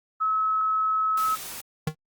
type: tone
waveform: sine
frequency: 1290 Hz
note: E6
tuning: 38 cents flat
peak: -21 dBFS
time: 0.2-1.36 s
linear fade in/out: 20 ms
type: noise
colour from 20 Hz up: white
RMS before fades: -37 dBFS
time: 1.17-1.61 s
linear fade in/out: 5 ms
type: tone with exponential decay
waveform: square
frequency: 155.56 Hz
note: D#3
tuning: in tune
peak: -21 dBFS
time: 1.87-1.95 s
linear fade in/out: 5 ms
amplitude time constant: 17 ms
effects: Opus 24 kbps